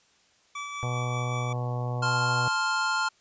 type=tone with tremolo; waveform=25% pulse; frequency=1153 Hz; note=D6; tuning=32 cents flat; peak=-29 dBFS; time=0.55-1.53 s; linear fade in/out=5 ms; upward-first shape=sine; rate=5.2 Hz; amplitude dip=30%
type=harmonic tone; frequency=122.9 Hz; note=B2; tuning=8 cents flat; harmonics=1 / 2 / 3 / 4 / 5 / 6 / 7 / 8 / 9; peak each=-28 / -43 / -45 / -39 / -41 / -41 / -41 / -48 / -43 dBFS; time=0.83-2.48 s; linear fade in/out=0 ms
type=chord; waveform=square; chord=F major; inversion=first; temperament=just; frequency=873.1 / 1047.7 / 1396.9 Hz; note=A5 / C6 / F6; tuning=-14 / +2 / 0 cents; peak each=-32 / -32 / -27 dBFS; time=2.02-3.09 s; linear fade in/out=10 ms
effects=white hiss -63 dBFS RMS until 3.2 s + resampled to 16000 Hz